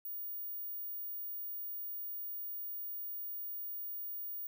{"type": "tone", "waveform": "sine", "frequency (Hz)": 15450, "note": "B9", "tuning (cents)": -39, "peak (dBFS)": -36, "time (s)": [0.05, 4.47], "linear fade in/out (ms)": 2, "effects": ["tanh soft clip ceiling -38 dBFS", "13-bit"]}